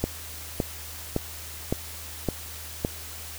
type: click train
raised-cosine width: 2 ms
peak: -10 dBFS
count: 6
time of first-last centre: 0.04-2.849 s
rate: 1.78 Hz
effects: added 79 Hz sine -43 dBFS peak until 3.38 s + white hiss -40 dBFS RMS until 3.38 s